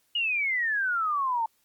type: exponential sweep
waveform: sine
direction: down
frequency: 2908 to 882 Hz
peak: -24 dBFS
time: 0.15-1.46 s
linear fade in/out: 5 ms
effects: white hiss -69 dBFS RMS until 1.64 s + Opus 48 kbps